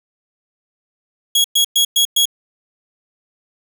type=tone bursts; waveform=sawtooth; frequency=3322 Hz; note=G#7; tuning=in tune; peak=-8 dBFS; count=5; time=1.35-2.255 s; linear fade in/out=5 ms; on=93 ms; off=110 ms; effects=none